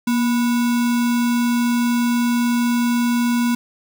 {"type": "tone with sample-and-hold", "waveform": "sine", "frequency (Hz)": 238.1, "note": "A#3", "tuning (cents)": 37, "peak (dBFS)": -15, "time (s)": [0.07, 3.55], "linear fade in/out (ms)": 5, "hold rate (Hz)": 1225, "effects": []}